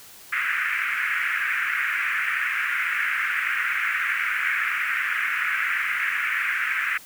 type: band-pass noise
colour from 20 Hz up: pink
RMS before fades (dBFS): -25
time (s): 0.32-6.98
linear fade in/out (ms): 10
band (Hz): 1400 to 2400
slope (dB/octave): 48
effects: white hiss -46 dBFS RMS until 7.05 s